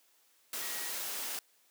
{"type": "tone in noise", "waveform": "sine", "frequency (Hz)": 1900, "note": "A#6", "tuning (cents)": 33, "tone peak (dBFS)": -47, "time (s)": [0.62, 0.9], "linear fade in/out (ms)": 2, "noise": "white", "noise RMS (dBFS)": -38, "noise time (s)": [0.53, 1.39], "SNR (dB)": -12, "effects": ["white hiss -68 dBFS RMS until 1.7 s", "high-pass 300 Hz 12 dB/octave"]}